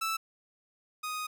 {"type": "tone pair in turn", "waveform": "sawtooth", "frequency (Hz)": [1318.5, 1245.7], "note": ["E6", "D#6"], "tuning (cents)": [0, 2], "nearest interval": "minor second", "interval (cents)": 98, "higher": "first", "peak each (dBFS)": [-26, -30], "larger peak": "first", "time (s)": [[0.01, 0.17], [1.03, 1.27]], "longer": "second", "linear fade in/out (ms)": 10, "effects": []}